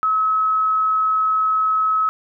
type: tone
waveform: sine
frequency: 1286 Hz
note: E6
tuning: 43 cents flat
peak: -15 dBFS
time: 0.03-2.09 s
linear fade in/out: 0 ms
effects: none